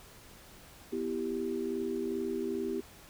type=chord; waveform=sine; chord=E minor; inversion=second; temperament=equal; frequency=246.9 / 329.6 / 392 Hz; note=B3 / E4 / G4; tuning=0 / 0 / 0 cents; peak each=-37 / -37 / -34 dBFS; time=0.92-2.81 s; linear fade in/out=10 ms; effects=pink hiss -54 dBFS RMS until 3.09 s